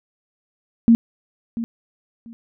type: tone with echo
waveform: sine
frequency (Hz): 230.8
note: A#3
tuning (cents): -17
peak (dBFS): -8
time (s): 0.88-0.95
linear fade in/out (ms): 0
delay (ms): 690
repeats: 2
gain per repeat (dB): -14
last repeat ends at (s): 2.33
effects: none